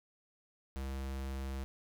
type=tone; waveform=square; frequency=67 Hz; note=C2; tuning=42 cents sharp; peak=-38 dBFS; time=0.76-1.64 s; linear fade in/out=0 ms; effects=13-bit